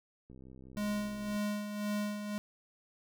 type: click train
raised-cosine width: 3 ms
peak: -40 dBFS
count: 70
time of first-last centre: 0.3-1.363 s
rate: 64.9 Hz
type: tone with tremolo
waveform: square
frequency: 207.7 Hz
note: G#3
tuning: in tune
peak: -32 dBFS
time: 0.77-2.38 s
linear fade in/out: 0 ms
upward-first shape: sine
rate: 1.9 Hz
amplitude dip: 55%
effects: none